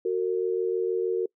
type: tone pair together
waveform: sine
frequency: 370 / 456.4 Hz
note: F#4 / A#4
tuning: 0 / -37 cents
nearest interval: major third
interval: 363 cents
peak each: -26 dBFS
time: 0.05-1.26 s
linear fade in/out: 5 ms
effects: noise-tail reverb RT60 0.1 s tail -24 dB re dry